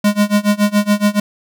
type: tone with tremolo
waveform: square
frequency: 206.6 Hz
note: G#3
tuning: 9 cents flat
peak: -9 dBFS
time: 0.04-1.2 s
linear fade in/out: 5 ms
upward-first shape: sine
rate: 7.1 Hz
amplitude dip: 95%
effects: none